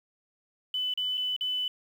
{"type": "tone with dropouts", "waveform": "sine", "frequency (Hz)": 3001, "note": "F#7", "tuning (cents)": 24, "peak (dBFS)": -27, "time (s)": [0.74, 1.68], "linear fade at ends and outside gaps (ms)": 2, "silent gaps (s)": [[0.938, 0.975], [1.173, 1.177], [1.364, 1.409]], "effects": ["9-bit"]}